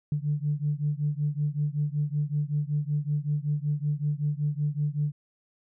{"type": "beating tone pair", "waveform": "sine", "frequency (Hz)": [145.5, 150.8], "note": ["D3", "D3"], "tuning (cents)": [-16, 46], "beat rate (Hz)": 5.3, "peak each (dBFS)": [-27, -28], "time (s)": [0.12, 5.12], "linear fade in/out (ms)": 2, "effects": ["tanh soft clip ceiling -17 dBFS"]}